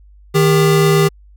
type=tone pair together; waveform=square; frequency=156.19 / 400 Hz; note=D#3 / G4; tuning=+7 / +35 cents; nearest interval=octave + major third; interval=1628 cents; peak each=-13 dBFS; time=0.34-1.09 s; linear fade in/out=20 ms; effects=added 50 Hz sine -41 dBFS peak until 1.36 s